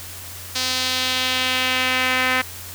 sawtooth tone with band-pass filter sweep, 256.4 Hz, C4, 35 cents flat, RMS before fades -21 dBFS, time 0.55-2.42 s, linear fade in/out 10 ms, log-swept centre 4700 to 2000 Hz, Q 1.8, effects added 90 Hz sine -40 dBFS peak until 2.74 s + white hiss -36 dBFS RMS until 2.74 s

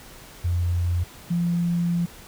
sine tone pair in turn, 87.31 / 172.32 Hz, F2 / F3, 0 / -23 cents, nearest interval octave, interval 1177 cents, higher second, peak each -20 dBFS, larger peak neither, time 0.44-1.04 / 1.3-2.06 s, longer second, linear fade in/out 10 ms, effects pink hiss -45 dBFS RMS until 2.27 s

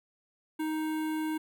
square tone with notch filter, 312.4 Hz, D#4, 7 cents sharp, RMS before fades -32 dBFS, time 0.59-1.38 s, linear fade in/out 10 ms, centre 5300 Hz, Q 0.66, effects none

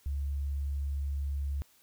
sine tone, 70.3 Hz, C#2, 25 cents sharp, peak -30 dBFS, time 0.06-1.62 s, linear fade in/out 0 ms, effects white hiss -64 dBFS RMS until 1.82 s

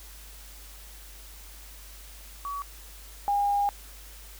sine tone pair in turn, 1134 / 810.2 Hz, C#6 / G#5, +39 / -43 cents, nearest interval tritone, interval 582 cents, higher first, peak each -31 / -22 dBFS, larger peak second, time 2.45-2.62 / 3.28-3.69 s, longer second, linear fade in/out 0 ms, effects added 50 Hz sine -46 dBFS peak until 4.39 s + white hiss -49 dBFS RMS until 4.39 s

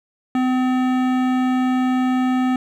sine tone with hard clipping, 255.3 Hz, C4, 42 cents flat, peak -18 dBFS, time 0.35-2.56 s, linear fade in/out 2 ms, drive 16 dB, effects none

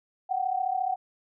sine tone pair together, 734 / 768.3 Hz, F#5 / G5, -14 / -35 cents, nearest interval minor second, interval 79 cents, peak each -28 dBFS, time 0.29-0.96 s, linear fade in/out 20 ms, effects none

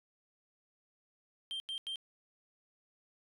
sine tone bursts, 3160 Hz, G7, 13 cents sharp, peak -34 dBFS, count 3, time 1.51-1.958 s, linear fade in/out 0 ms, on 90 ms, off 89 ms, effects tanh soft clip ceiling -36 dBFS

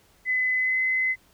sine tone with pitch glide, 2018 to 2040 Hz, B6 to C7, +37 to -44 cents, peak -21 dBFS, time 0.25-1.16 s, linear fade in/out 50 ms, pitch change +19 cents, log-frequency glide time 0.54-0.8 s, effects pink hiss -60 dBFS RMS until 1.33 s

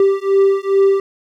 triangle beating tone pair, 390.6 / 393 Hz, G4 / G4, -6 / +4 cents, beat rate 2.4 Hz, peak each -12 dBFS, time 0-1 s, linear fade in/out 2 ms, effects none

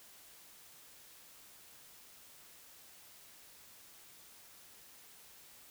silence, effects white hiss -58 dBFS RMS until 5.7 s

